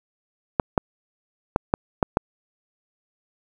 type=clicks; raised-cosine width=1 ms; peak=-3 dBFS; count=6; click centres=0.598 / 0.778 / 1.561 / 1.739 / 2.028 / 2.171 s; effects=7-bit